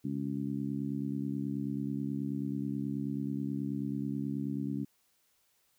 harmonic tone, 69.3 Hz, C#2, in tune, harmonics 2 / 3 / 4 / 5, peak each -38 / -36 / -36 / -47 dBFS, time 0.04-4.85 s, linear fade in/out 10 ms, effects white hiss -72 dBFS RMS until 5.78 s

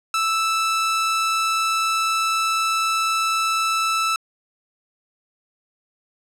sawtooth tone, 1318 Hz, E6, 1 cent flat, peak -15 dBFS, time 0.14-4.16 s, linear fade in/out 2 ms, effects low-pass 10000 Hz 12 dB/octave

